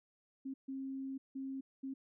sine tone bursts at uneven times, 268.2 Hz, C4, 43 cents sharp, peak -39 dBFS, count 4, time 0.45-0.54 / 0.68-1.18 / 1.35-1.61 / 1.83-1.94 s, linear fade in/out 10 ms, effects none

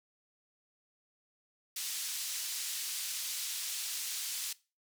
pink band-pass noise, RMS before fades -38 dBFS, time 1.76-4.53 s, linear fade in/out 5 ms, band 4000 to 14000 Hz, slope 12 dB/octave, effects noise-tail reverb RT60 0.3 s tail -20 dB re dry

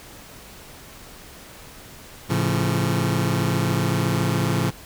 sawtooth chord, A augmented, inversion none, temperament just, 110 / 137.5 / 171.88 Hz, A2 / C#3 / E#3, 0 / -14 / -27 cents, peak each -20 dBFS, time 2.29-4.71 s, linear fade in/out 20 ms, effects pink hiss -43 dBFS RMS until 4.85 s

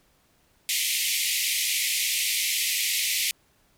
pink band-pass noise, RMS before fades -26 dBFS, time 0.69-3.31 s, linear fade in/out 0 ms, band 2000 to 15000 Hz, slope 96 dB/octave, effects pink hiss -64 dBFS RMS until 3.77 s

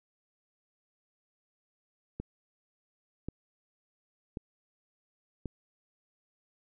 click train, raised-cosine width 3 ms, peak -23 dBFS, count 4, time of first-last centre 2.2-5.457 s, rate 0.921 Hz, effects none

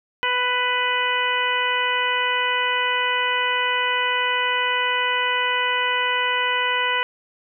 harmonic tone, 496.4 Hz, B4, 9 cents sharp, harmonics 1 / 2 / 3 / 4 / 5 / 6, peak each -30 / -24 / -26 / -25 / -28 / -26 dBFS, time 0.23-7.03 s, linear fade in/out 0 ms, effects none

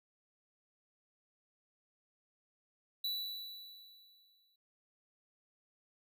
square tone with exponential decay, 3951 Hz, B7, in tune, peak -34 dBFS, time 3.04-4.56 s, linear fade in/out 5 ms, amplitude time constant 330 ms, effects none

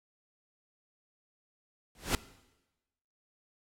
pink noise with exponential growth, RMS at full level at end -25 dBFS, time 1.95-2.15 s, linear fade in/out 1 ms, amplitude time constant 43 ms, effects noise-tail reverb RT60 1.0 s tail -18 dB re dry + low-pass 12000 Hz 12 dB/octave

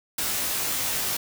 white noise with comb filter, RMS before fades -27 dBFS, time 0.18-1.17 s, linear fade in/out 5 ms, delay 19 ms, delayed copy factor +1, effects none

